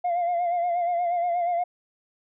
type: tone with vibrato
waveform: sine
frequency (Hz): 698.5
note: F5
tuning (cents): 0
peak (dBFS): -20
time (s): 0.04-1.64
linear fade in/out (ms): 10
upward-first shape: sine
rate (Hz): 8.4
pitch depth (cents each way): 46
effects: tanh soft clip ceiling -20 dBFS